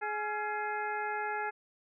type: harmonic tone with a mistuned harmonic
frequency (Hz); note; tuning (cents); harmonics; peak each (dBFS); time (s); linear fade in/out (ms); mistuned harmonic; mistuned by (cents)
420.8; G#4; +23; 1 / 2 / 3 / 4 / 5 / 6; -40 / -35 / -40 / -39 / -44 / -48; 0.01-1.51; 20; 3; +150
effects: none